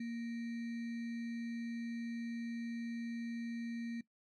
sine tone with sample-and-hold, 233.1 Hz, A#3, in tune, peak -38 dBFS, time 0-4.01 s, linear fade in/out 5 ms, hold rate 2100 Hz, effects noise-tail reverb RT60 0.1 s tail -18 dB re dry + low-pass 4000 Hz 12 dB/octave

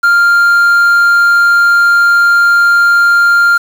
triangle tone with quantisation, 1396.9 Hz, F6, in tune, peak -3 dBFS, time 0.03-3.58 s, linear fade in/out 10 ms, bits 5, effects none

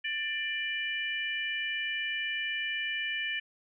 harmonic tone, 592 Hz, D5, 14 cents sharp, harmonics 3 / 4 / 5, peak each -34 / -35 / -36 dBFS, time 0.04-3.4 s, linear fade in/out 10 ms, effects none

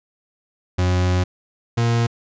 40% pulse tone pair in turn, 90.7 / 117 Hz, F#2 / A#2, -34 / +7 cents, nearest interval major third, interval 441 cents, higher second, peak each -15 dBFS, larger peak neither, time 0.78-1.24 / 1.77-2.07 s, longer first, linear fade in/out 10 ms, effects resampled to 16000 Hz

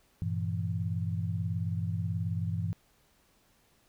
sine chord, E diminished, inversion first, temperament equal, 98 / 116.54 / 164.81 Hz, G2 / Bb2 / E3, 0 / 0 / 0 cents, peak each -32 / -36 / -34 dBFS, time 0.22-2.73 s, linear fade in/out 0 ms, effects pink hiss -67 dBFS RMS until 3.88 s

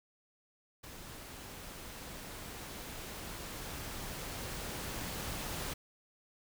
pink noise with level ramp, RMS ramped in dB -49 to -39 dBFS, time 0.83-5.74 s, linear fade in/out 10 ms, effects none

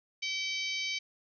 harmonic tone with a mistuned harmonic, 766 Hz, G5, 40 cents flat, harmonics 3 / 4 / 5 / 6 / 7 / 8, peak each -35 / -38 / -41 / -40 / -44 / -44 dBFS, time 0.22-0.99 s, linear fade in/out 10 ms, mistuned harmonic 4, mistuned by +17 cents, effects none

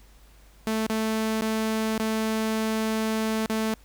sawtooth tone with dropouts, 220 Hz, A3, in tune, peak -20 dBFS, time 0.67-3.74 s, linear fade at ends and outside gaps 0 ms, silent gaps 0.866-0.899 / 1.41-1.421 / 1.979-1.999 / 3.459-3.498 s, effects added 50 Hz sine -51 dBFS peak until 3.84 s + pink hiss -58 dBFS RMS until 3.84 s

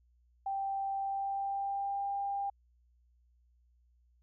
sine tone with pitch glide, 784 to 797.7 Hz, G5 to G5, 0 to +30 cents, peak -32 dBFS, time 0.46-2.5 s, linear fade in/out 5 ms, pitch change +30 cents, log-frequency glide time 0.98-2.06 s, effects added 60 Hz sine -65 dBFS peak until 4.22 s

